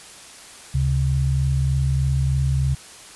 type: tone pair together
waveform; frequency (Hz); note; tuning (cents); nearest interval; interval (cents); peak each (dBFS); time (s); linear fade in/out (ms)
sine; 71.3 / 134.6; C#2 / C3; +49 / +49; major seventh; 1100; -21 / -19; 0.74-2.75; 10
effects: white hiss -42 dBFS RMS until 3.15 s + resampled to 24000 Hz